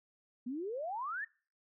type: exponential sweep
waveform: sine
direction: up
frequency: 233.1 to 1864.7 Hz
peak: -36 dBFS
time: 0.46-1.25 s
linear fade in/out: 10 ms
effects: noise-tail reverb RT60 0.4 s tail -24 dB re dry